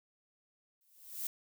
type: noise with exponential growth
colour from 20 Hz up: violet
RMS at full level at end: -35 dBFS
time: 0.81-1.27 s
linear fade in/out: 1 ms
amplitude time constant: 98 ms
effects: none